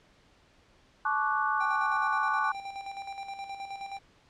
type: chord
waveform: sine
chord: D major seventh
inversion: second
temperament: equal with one note detuned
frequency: 865.4 / 1108.7 / 1174.7 / 1480 Hz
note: A5 / C#6 / D6 / F#6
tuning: -29 / 0 / 0 / 0 cents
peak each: -31 dBFS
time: 1.05-2.52 s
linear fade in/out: 5 ms
type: tone with tremolo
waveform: square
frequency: 789 Hz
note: G5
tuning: 11 cents sharp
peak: -36 dBFS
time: 1.6-3.99 s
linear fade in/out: 10 ms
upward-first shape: square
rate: 9.5 Hz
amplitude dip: 55%
effects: pink hiss -62 dBFS RMS until 4.29 s + low-pass 5000 Hz 12 dB/octave